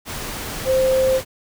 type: tone in noise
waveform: sine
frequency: 523.3 Hz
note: C5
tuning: in tune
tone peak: -14 dBFS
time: 0.65-1.21 s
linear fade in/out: 50 ms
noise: pink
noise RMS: -29 dBFS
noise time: 0.05-1.25 s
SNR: +12 dB
effects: none

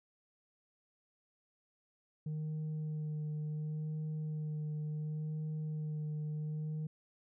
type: tone with vibrato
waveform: sine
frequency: 153.4 Hz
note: D#3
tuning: 24 cents flat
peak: -33 dBFS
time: 2.26-6.87 s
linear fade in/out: 5 ms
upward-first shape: sine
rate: 0.7 Hz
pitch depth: 18 cents each way
effects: tanh soft clip ceiling -35 dBFS

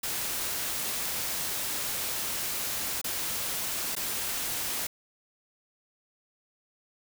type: noise with dropouts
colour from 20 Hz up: white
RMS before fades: -32 dBFS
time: 0.03-4.87 s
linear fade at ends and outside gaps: 5 ms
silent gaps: 3.015-3.042 / 3.953-3.964 s
effects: none

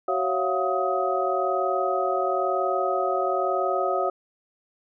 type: tone cluster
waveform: sine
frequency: 376.5 / 551 / 677 / 718 / 1260 Hz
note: F#4 / C#5 / E5 / F5 / D#6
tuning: +30 / -11 / +46 / +48 / +21 cents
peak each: -28 dBFS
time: 0.08-4.1 s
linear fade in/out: 5 ms
effects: none

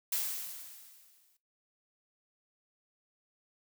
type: noise with exponential decay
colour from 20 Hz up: blue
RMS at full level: -31 dBFS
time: 0.12-1.37 s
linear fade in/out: 5 ms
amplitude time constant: 270 ms
effects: noise-tail reverb RT60 0.2 s tail -17 dB re dry

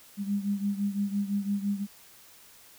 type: beating tone pair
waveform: sine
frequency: 200 / 205.9 Hz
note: G3 / G#3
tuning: +35 / -15 cents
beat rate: 5.9 Hz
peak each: -28 / -32 dBFS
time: 0.17-1.87 s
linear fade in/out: 50 ms
effects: white hiss -54 dBFS RMS until 2.78 s

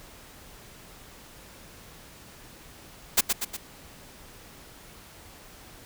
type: noise with echo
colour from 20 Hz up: white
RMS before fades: -19 dBFS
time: 3.17-3.21 s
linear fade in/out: 10 ms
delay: 120 ms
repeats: 3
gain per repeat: -5 dB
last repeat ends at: 3.57 s
effects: pink hiss -49 dBFS RMS until 5.85 s

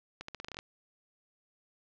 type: accelerating click train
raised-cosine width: 0.2 ms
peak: -23 dBFS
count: 10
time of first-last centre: 0.21-0.589 s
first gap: 74 ms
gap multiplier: 0.85
effects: low-pass 5000 Hz 12 dB/octave + 10-bit

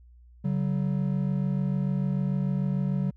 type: tone pair together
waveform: triangle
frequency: 142.23 / 189 Hz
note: C#3 / F#3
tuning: +45 / +37 cents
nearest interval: perfect fourth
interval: 492 cents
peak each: -25 dBFS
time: 0.44-3.11 s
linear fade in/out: 10 ms
effects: added 60 Hz sine -50 dBFS peak until 3.16 s

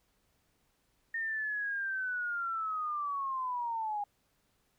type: linear sweep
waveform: sine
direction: down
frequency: 1836 to 810 Hz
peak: -32 dBFS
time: 1.14-4.04 s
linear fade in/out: 5 ms
effects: pink hiss -74 dBFS RMS until 4.78 s

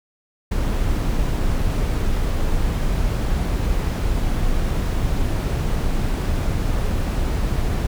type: noise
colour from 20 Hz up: brown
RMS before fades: -20 dBFS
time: 0.51-7.87 s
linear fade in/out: 10 ms
effects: none

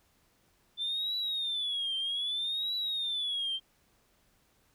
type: tone with vibrato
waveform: sine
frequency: 3520 Hz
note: A7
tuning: in tune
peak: -29 dBFS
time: 0.77-3.6 s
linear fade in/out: 50 ms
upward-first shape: triangle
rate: 0.63 Hz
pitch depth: 200 cents each way
effects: tanh soft clip ceiling -27 dBFS + pink hiss -69 dBFS RMS until 4.74 s

